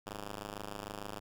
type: ring-modulated tone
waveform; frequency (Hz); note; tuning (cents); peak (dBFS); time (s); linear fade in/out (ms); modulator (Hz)
5% pulse; 102.5; G#2; -22; -27; 0.06-1.2; 5; 89.2
effects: none